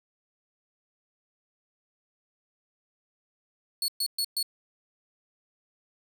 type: tone bursts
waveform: sawtooth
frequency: 4384 Hz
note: C#8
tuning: 20 cents flat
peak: -23 dBFS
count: 4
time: 3.82-4.428 s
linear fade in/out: 2 ms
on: 62 ms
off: 120 ms
effects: none